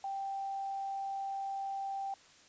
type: tone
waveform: sine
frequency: 784 Hz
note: G5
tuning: in tune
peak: -35 dBFS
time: 0.04-2.14 s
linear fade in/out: 2 ms
effects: white hiss -60 dBFS RMS until 2.48 s + resampled to 16000 Hz